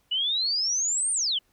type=exponential two-way sweep; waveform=sine; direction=up then down; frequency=2896 to 9100 to 2896 Hz; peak=-23 dBFS; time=0.11-1.39 s; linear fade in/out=10 ms; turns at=1.12 s; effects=pink hiss -68 dBFS RMS until 1.52 s